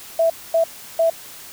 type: tone bursts at uneven times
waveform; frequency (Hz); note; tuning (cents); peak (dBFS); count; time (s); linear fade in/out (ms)
sine; 659.3; E5; 0; -13; 3; 0.19-0.3 / 0.54-0.64 / 0.99-1.1; 5
effects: white hiss -39 dBFS RMS until 1.52 s